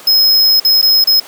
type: tone with dropouts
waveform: square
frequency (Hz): 5130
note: E8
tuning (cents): -48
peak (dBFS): -7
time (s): 0.07-1.2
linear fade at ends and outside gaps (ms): 5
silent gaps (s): 0.6-0.648 / 0.816-0.826 / 1.042-1.072
effects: pink hiss -34 dBFS RMS until 1.27 s + high-pass 400 Hz 12 dB/octave